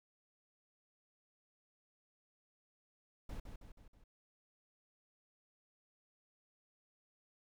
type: noise with echo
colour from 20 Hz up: brown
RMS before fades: -44 dBFS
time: 3.29-3.4 s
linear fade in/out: 5 ms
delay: 160 ms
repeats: 4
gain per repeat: -5 dB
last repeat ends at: 4.04 s
effects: none